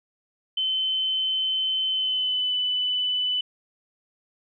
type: tone with pitch glide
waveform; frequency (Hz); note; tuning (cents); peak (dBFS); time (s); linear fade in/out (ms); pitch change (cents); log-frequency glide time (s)
sine; 3064 to 2994; G7 to F#7; -40 to +20; -22; 0.57-3.41; 5; -40; 1.89-2.53
effects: none

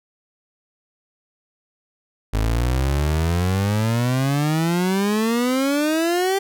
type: exponential sweep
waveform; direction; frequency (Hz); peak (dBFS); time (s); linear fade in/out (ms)
30% pulse; up; 51.91 to 395.9; -15; 2.33-6.39; 10
effects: none

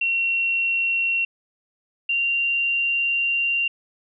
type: tone pair in turn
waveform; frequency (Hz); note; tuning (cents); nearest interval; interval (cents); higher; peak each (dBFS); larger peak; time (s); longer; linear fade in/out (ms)
sine; 2732 / 2769; F7 / F7; -39 / -15; unison; 24; second; -19; neither; 0.01-1.25 / 2.09-3.68; second; 5
effects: none

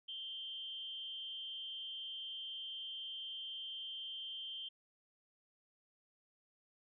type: tone with amplitude modulation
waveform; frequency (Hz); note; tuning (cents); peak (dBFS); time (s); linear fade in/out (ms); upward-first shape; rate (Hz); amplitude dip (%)
sine; 3138; G7; +1; -40; 0.08-4.69; 10; sine; 270; 55
effects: none

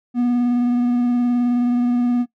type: tone with vibrato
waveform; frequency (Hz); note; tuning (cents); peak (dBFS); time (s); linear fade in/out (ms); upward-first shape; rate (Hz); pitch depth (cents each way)
triangle; 243.2; B3; -26; -13; 0.14-2.26; 50; sine; 19; 18
effects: noise-tail reverb RT60 0.1 s tail -18 dB re dry

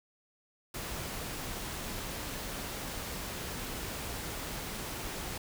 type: noise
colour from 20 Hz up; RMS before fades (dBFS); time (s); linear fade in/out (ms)
pink; -39; 0.74-5.38; 5
effects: none

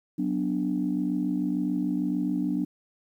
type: chord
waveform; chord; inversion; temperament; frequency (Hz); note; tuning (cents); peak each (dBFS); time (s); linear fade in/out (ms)
sine; B minor; second; equal; 185 / 246.9 / 293.7; F#3 / B3 / D4; 0 / 0 / 0; -29 / -29 / -27; 0.18-2.65; 10
effects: tanh soft clip ceiling -16 dBFS + 10-bit

